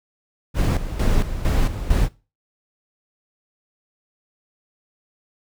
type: noise with tremolo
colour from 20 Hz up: brown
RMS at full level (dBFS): -17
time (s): 0.54-2.09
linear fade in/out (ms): 50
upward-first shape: square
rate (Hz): 2.2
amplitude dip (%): 70
effects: noise-tail reverb RT60 0.3 s tail -20 dB re dry